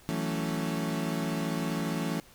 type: chord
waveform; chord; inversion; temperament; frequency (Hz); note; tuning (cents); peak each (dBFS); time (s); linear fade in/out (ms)
35% pulse; F# minor seventh; third; equal; 164.81 / 185 / 220 / 277.2; E3 / F#3 / A3 / C#4; 0 / 0 / 0 / 0; -31 / -36 / -33 / -34; 0.09-2.2; 0
effects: pink hiss -56 dBFS RMS until 2.34 s